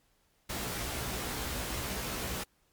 pink noise with comb filter, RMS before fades -36 dBFS, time 0.49-2.44 s, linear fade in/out 10 ms, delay 16 ms, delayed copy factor +0.85, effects pink hiss -71 dBFS RMS until 2.72 s + MP3 96 kbps

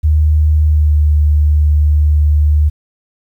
sine tone with pitch glide, 76.5 to 74.84 Hz, D#2 to D2, -29 to +33 cents, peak -7 dBFS, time 0.03-2.7 s, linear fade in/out 20 ms, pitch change -38 cents, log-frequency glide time 0.67-0.95 s, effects 8-bit

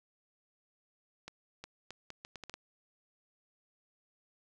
accelerating click train, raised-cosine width 0.2 ms, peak -27 dBFS, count 9, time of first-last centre 1.28-2.54 s, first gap 360 ms, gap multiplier 0.74, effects none

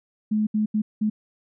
sine tone bursts at uneven times, 213.7 Hz, G#3, 50 cents sharp, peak -19 dBFS, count 4, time 0.31-0.47 / 0.54-0.66 / 0.74-0.82 / 1.01-1.1 s, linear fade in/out 10 ms, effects none

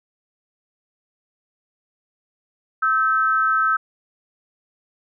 sine tone pair together, 1300 / 1546 Hz, E6 / G6, -24 / -24 cents, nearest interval minor third, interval 300 cents, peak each -17 / -21 dBFS, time 2.82-3.77 s, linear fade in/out 10 ms, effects none

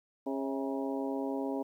harmonic tone with a mistuned harmonic, 136.4 Hz, C#3, 28 cents flat, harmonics 2 / 3 / 4 / 5 / 6 / 7, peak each -34 / -38 / -40 / -42 / -44 / -45 dBFS, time 0.26-1.63 s, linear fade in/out 10 ms, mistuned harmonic 5, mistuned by -70 cents, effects 11-bit

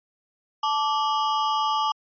square ring-modulated tone, 1020 Hz, C6, 44 cents flat, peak -19 dBFS, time 0.63-1.92 s, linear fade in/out 5 ms, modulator 148 Hz, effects resampled to 11025 Hz

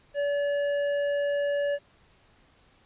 triangle tone with tanh clipping, 573 Hz, D5, 43 cents flat, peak -26 dBFS, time 0.14-1.79 s, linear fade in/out 50 ms, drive 14 dB, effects pink hiss -61 dBFS RMS until 2.85 s + resampled to 8000 Hz

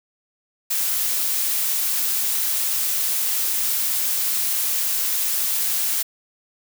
blue noise, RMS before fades -22 dBFS, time 0.7-6.03 s, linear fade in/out 10 ms, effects none

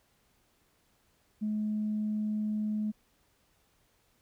sine tone, 212.8 Hz, G#3, 42 cents sharp, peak -28 dBFS, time 1.41-2.92 s, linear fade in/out 20 ms, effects tanh soft clip ceiling -24 dBFS + pink hiss -70 dBFS RMS until 4.21 s

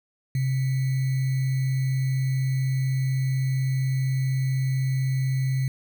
sine tone with sample-and-hold, 132.1 Hz, C3, 17 cents sharp, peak -21 dBFS, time 0.35-5.68 s, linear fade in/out 2 ms, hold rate 2100 Hz, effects none

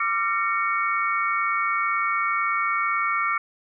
sine tone cluster, 1178 / 1369 / 1839 / 2231 Hz, D6 / F6 / A#6 / C#7, +5 / -35 / -24 / +11 cents, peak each -25 / -26 / -33 / -26 dBFS, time 0-3.38 s, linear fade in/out 5 ms, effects none

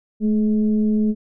sine tone with frequency modulation, 215 Hz, A3, 40 cents flat, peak -15 dBFS, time 0.2-1.15 s, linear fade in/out 50 ms, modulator 208 Hz, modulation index 0.47, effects none

